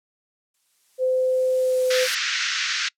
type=noise with exponential growth; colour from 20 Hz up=blue; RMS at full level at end=-26 dBFS; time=0.54-2.15 s; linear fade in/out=5 ms; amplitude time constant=350 ms
type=tone with pitch glide; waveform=sine; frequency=514 to 509.6 Hz; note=C5 to C5; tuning=-31 to -46 cents; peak=-18 dBFS; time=0.98-2.08 s; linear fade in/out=50 ms; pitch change=-15 cents; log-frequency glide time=1.58-1.83 s
type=band-pass noise; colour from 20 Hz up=pink; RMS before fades=-25 dBFS; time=1.9-2.89 s; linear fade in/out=10 ms; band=1400 to 6400 Hz; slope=48 dB/octave
effects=noise-tail reverb RT60 0.1 s tail -25 dB re dry + low-pass 10000 Hz 12 dB/octave